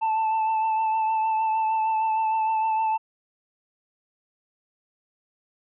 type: tone with vibrato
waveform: triangle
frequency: 881 Hz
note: A5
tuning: 2 cents sharp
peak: -19 dBFS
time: 0.01-2.98 s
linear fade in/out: 20 ms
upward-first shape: triangle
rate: 6.5 Hz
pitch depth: 24 cents each way
effects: resampled to 8000 Hz